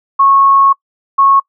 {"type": "tone pair in turn", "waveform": "sine", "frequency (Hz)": [1098, 1098], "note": ["C#6", "C#6"], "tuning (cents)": [-17, -17], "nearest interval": "unison", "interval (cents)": 0, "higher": "neither", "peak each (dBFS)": -5, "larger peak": "neither", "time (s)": [[0.19, 0.73], [1.18, 1.4]], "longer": "first", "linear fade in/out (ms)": 10, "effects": ["noise-tail reverb RT60 0.1 s tail -24 dB re dry"]}